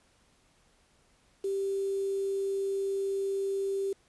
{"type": "tone with quantisation", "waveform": "sine", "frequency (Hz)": 392, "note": "G4", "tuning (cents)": 0, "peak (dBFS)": -28, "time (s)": [1.44, 3.93], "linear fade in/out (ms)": 5, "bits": 8, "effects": ["pink hiss -66 dBFS RMS until 4.08 s", "resampled to 24000 Hz"]}